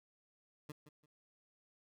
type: tone with echo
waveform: 20% pulse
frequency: 149.8 Hz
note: D3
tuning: 35 cents sharp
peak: -40 dBFS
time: 0.69-0.72 s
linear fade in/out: 5 ms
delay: 170 ms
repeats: 2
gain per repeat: -12 dB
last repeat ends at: 1.06 s
effects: none